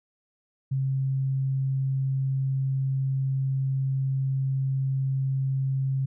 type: tone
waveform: sine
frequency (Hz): 134.2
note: C3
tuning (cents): +44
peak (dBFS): -23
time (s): 0.71-6.06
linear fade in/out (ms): 10
effects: none